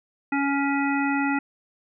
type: harmonic tone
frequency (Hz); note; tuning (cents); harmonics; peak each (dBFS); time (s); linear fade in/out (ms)
279.6; C#4; +15; 1 / 3 / 5 / 7 / 9; -23 / -28 / -30 / -31 / -33; 0.32-1.39; 5
effects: none